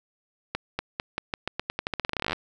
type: accelerating click train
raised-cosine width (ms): 0.3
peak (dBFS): -11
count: 25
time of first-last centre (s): 0.55-2.331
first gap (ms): 240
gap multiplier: 0.87
effects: none